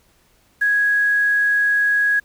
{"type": "tone with quantisation", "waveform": "sine", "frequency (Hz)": 1661.2, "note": "G#6", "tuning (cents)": 0, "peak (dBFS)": -14, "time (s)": [0.61, 2.2], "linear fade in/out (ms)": 10, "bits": 7, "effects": ["pink hiss -58 dBFS RMS until 2.24 s"]}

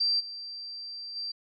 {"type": "tone with level steps", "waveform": "sine", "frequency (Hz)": 4699, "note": "D8", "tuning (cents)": 0, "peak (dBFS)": [-23, -37, -32], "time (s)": [0, 1.32], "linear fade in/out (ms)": 10, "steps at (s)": [0.19, 1.15], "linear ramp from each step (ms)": 20, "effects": []}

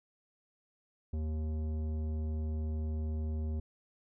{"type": "tone with tanh clipping", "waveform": "sine", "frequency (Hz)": 77.78, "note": "D#2", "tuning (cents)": 0, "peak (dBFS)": -34, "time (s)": [1.13, 3.6], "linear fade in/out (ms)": 5, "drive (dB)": 13, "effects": []}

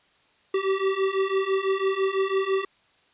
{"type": "beating tone pair", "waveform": "square", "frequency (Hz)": [382.6, 388.6], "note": ["G4", "G4"], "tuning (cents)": [-42, -15], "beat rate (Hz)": 6, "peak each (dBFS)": [-27, -25], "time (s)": [0.54, 2.65], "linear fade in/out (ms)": 5, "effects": ["white hiss -62 dBFS RMS until 3.13 s", "resampled to 8000 Hz"]}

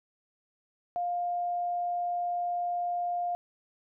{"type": "tone", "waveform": "sine", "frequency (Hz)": 704, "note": "F5", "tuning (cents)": 14, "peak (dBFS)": -28, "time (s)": [0.96, 3.35], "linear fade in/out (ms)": 0, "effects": []}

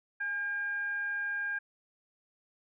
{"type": "tone with frequency modulation", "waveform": "sine", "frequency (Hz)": 1613, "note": "G6", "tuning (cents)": 49, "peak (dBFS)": -31, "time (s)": [0.2, 1.59], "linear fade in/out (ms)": 10, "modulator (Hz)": 778, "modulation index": 0.22, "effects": []}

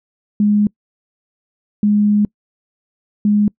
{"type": "tone bursts at uneven times", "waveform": "sine", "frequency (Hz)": 207.7, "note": "G#3", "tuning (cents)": 0, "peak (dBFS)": -10, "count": 3, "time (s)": [[0.4, 0.67], [1.83, 2.25], [3.25, 3.48]], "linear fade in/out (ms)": 2, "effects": ["noise-tail reverb RT60 0.1 s tail -26 dB re dry"]}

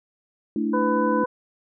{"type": "chord", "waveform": "sine", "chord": "A suspended fourth", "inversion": "none", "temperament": "just", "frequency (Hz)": [220, 293.3, 330], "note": ["A3", "D4", "E4"], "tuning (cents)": [0, -2, 2], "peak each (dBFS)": [-25, -26, -27], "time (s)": [0.56, 1.24], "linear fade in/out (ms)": 2}
{"type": "harmonic tone", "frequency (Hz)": 500, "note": "B4", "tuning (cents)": 21, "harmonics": [1, 2, 3], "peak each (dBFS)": [-24, -24, -32], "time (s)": [0.73, 1.26], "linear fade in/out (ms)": 10}
{"effects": []}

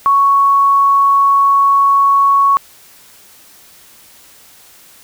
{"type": "tone", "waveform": "sine", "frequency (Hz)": 1111, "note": "C#6", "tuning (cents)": 4, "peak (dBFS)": -7, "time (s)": [0.06, 2.57], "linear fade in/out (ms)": 0, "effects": ["white hiss -43 dBFS RMS until 5.03 s"]}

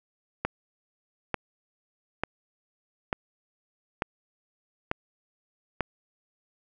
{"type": "click train", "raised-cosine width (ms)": 0.5, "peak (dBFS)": -11, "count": 7, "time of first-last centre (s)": [0.45, 5.807], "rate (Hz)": 1.12, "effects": []}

